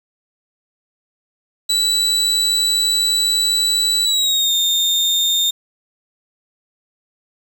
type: tone with pitch glide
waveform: 35% pulse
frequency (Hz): 3951 to 3644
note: B7 to A#7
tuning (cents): 0 to -40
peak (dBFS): -13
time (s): 1.69-5.51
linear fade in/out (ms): 10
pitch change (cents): -140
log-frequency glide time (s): 4.04-4.53
effects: 7-bit